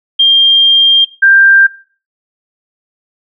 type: tone pair in turn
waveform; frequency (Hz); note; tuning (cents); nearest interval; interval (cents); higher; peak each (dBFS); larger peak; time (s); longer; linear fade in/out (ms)
sine; 3198 / 1584.7; G7 / G6; +34 / +18; octave; 1216; first; -3; neither; 0.19-1.05 / 1.22-1.67; first; 10
effects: noise-tail reverb RT60 0.4 s tail -17 dB re dry